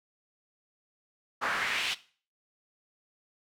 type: noise with band-pass filter sweep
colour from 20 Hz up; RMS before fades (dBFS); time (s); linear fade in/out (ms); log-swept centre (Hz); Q
pink; -31; 1.41-1.95; 20; 1200 to 3400; 2.3
effects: noise-tail reverb RT60 0.4 s tail -17 dB re dry